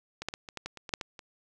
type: clicks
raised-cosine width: 0.2 ms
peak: -20 / -14 / -20 / -25 / -20 / -19 / -27 / -23 / -10 / -18 / -27 dBFS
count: 11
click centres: 0.22 / 0.286 / 0.339 / 0.488 / 0.573 / 0.66 / 0.773 / 0.892 / 0.938 / 1.012 / 1.192 s
effects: none